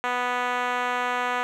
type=tone with band-pass filter; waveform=5% pulse; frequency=246.9 Hz; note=B3; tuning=in tune; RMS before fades=-26 dBFS; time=0.04-1.43 s; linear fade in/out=0 ms; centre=950 Hz; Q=0.95; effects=none